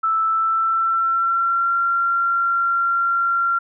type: tone with pitch glide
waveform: sine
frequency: 1318.5 to 1375.3 Hz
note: E6 to F6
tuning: 0 to -27 cents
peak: -16 dBFS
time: 0.03-3.59 s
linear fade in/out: 10 ms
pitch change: +73 cents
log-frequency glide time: 0.26-1.75 s
effects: none